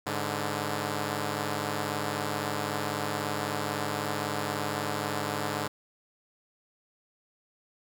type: tone pair together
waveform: 5% pulse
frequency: 103.82 / 146.83 Hz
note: G#2 / D3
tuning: 0 / 0 cents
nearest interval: tritone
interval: 600 cents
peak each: -21 dBFS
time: 0.06-5.68 s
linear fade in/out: 10 ms
effects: none